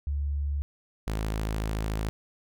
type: tone pair in turn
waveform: sine / sawtooth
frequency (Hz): 71.6 / 53.64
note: D2 / A1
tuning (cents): -43 / -43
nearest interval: perfect fourth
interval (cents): 500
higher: first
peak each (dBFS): -26 / -24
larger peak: second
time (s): 0.07-0.62 / 1.07-2.09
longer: second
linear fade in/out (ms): 0
effects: none